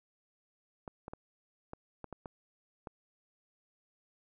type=clicks; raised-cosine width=1 ms; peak=-28 dBFS; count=8; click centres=0.878 / 1.081 / 1.135 / 1.734 / 2.043 / 2.127 / 2.258 / 2.872 s; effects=none